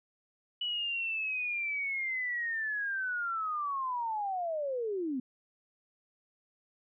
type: linear sweep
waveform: sine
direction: down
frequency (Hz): 2960 to 243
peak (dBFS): -31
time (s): 0.61-5.2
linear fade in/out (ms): 5
effects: none